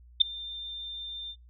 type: tone with ADSR envelope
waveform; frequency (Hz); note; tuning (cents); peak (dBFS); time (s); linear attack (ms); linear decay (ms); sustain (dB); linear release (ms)
sine; 3593; A7; +36; -12; 0.2-1.36; 15; 4; -24; 64
effects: noise-tail reverb RT60 0.2 s tail -22 dB re dry + added 60 Hz sine -51 dBFS peak until 1.49 s